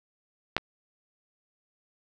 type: clicks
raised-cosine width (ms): 0.3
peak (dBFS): -6 / -29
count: 2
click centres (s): 0.566 / 0.58
effects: none